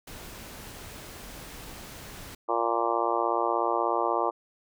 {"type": "noise", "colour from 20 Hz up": "pink", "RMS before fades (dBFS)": -43, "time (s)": [0.07, 2.35], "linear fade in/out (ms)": 5}
{"type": "harmonic tone", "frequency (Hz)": 116.54, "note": "A#2", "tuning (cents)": 0, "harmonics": [3, 4, 5, 6, 7, 8, 9, 10], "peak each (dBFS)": [-32, -32, -32, -32, -32, -32, -32, -32], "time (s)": [2.48, 4.31], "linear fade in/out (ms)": 20}
{"effects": []}